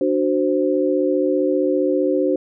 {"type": "tone cluster", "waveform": "sine", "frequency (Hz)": [295, 370.2, 522], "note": ["D4", "F#4", "C5"], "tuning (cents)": [8, 1, -4], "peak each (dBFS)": -20, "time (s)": [0.01, 2.36], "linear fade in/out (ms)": 2, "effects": []}